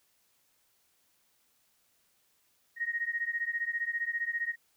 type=beating tone pair; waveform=sine; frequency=1866 / 1881 Hz; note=A#6 / A#6; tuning=+1 / +15 cents; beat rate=15 Hz; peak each=-33 / -34 dBFS; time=2.76-4.56 s; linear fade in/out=50 ms; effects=white hiss -71 dBFS RMS until 4.76 s